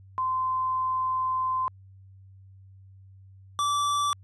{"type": "tone pair in turn", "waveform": ["sine", "square"], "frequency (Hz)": [1034, 1160.6], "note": ["C6", "D6"], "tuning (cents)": [-21, -21], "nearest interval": "major second", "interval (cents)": 200, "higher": "second", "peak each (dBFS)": -24, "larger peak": "neither", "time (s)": [[0.18, 1.68], [3.59, 4.13]], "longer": "first", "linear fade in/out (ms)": 0, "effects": ["added 96 Hz sine -48 dBFS peak until 4.23 s", "resampled to 22050 Hz"]}